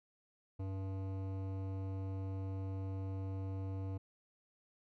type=tone with hard clipping; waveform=sine; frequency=96 Hz; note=G2; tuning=36 cents flat; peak=-40 dBFS; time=0.59-3.98 s; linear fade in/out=10 ms; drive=15 dB; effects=none